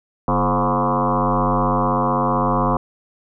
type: tone with frequency modulation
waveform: sine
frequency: 622.3 Hz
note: D#5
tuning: in tune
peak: -15 dBFS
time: 0.28-2.77 s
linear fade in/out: 2 ms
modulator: 95.8 Hz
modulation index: 5.7
effects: none